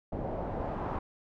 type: noise with low-pass filter sweep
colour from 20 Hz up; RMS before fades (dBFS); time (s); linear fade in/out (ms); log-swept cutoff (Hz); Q
pink; -35; 0.12-0.99; 5; 590 to 1000; 1.8
effects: none